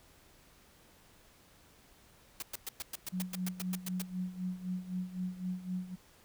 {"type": "noise bursts", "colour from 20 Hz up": "white", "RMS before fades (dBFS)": -39, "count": 13, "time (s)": [2.4, 4.019], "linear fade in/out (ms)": 2, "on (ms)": 23, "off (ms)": 110}
{"type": "tone with tremolo", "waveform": "sine", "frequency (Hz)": 182.9, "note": "F#3", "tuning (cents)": -20, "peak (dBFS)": -32, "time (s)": [3.12, 5.96], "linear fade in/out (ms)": 20, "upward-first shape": "sine", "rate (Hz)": 3.9, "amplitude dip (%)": 80}
{"effects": ["pink hiss -62 dBFS RMS until 6.24 s"]}